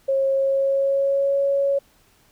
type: tone with pitch glide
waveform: sine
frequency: 541 to 556.2 Hz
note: C#5 to C#5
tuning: -42 to +6 cents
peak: -17 dBFS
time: 0.08-1.79 s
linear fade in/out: 10 ms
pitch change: +48 cents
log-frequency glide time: 0.31-1.38 s
effects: pink hiss -58 dBFS RMS until 2.31 s